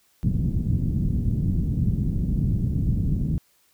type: low-pass noise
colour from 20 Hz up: white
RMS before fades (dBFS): -23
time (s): 0.23-3.38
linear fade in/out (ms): 0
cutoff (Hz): 190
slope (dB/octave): 24
effects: white hiss -63 dBFS RMS until 3.73 s